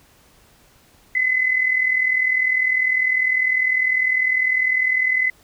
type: tone pair together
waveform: sine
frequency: 1995 / 2035 Hz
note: B6 / C7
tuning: +17 / -49 cents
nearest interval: unison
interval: 34 cents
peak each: -23 / -17 dBFS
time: 1.15-5.3 s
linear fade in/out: 5 ms
effects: pink hiss -54 dBFS RMS until 5.43 s